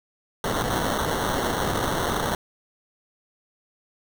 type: noise with sample-and-hold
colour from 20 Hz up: white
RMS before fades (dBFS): -25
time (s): 0.44-2.35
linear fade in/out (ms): 2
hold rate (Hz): 2450
effects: none